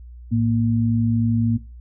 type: tone pair together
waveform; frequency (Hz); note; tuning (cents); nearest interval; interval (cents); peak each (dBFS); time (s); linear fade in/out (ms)
sine; 110.01 / 233.1; A2 / A#3; 0 / 0; octave + minor second; 1300; -19; 0.31-1.58; 20
effects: noise-tail reverb RT60 0.3 s tail -19 dB re dry + added 60 Hz sine -37 dBFS peak until 1.8 s